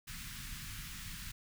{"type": "band-stop noise", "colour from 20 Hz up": "pink", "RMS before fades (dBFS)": -45, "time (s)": [0.07, 1.32], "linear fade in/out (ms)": 10, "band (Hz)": [200, 1400], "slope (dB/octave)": 24, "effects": []}